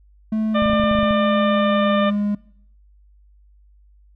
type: tone with pitch glide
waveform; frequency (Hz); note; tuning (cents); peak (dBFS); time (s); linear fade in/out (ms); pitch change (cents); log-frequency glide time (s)
triangle; 217.8 to 205.9; A3 to G#3; -17 to -15; -16; 0.32-2.35; 5; -98; 0.77-2.15
type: harmonic tone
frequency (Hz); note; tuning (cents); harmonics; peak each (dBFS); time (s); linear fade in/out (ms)
598; D5; +31; 1 / 2 / 3 / 4 / 5 / 6; -19 / -22 / -29 / -33 / -34 / -33; 0.54-2.11; 20
type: clicks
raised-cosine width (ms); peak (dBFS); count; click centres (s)
5; -16; 11; 0.622 / 0.659 / 0.699 / 0.733 / 0.799 / 0.838 / 0.913 / 0.952 / 0.988 / 1.031 / 1.109
effects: noise-tail reverb RT60 0.7 s tail -23 dB re dry + added 50 Hz sine -49 dBFS peak until 4.15 s